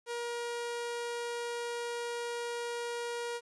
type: tone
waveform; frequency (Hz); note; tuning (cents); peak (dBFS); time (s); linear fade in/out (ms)
sawtooth; 475; A#4; +33; -31; 0.06-3.41; 50
effects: resampled to 24000 Hz + 11-bit